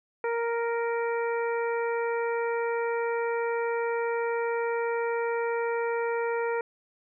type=harmonic tone; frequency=466.2 Hz; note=A#4; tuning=in tune; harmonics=1 / 2 / 3 / 4 / 5; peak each=-27 / -33 / -37 / -39 / -41 dBFS; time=0.24-6.61 s; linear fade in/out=2 ms; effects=none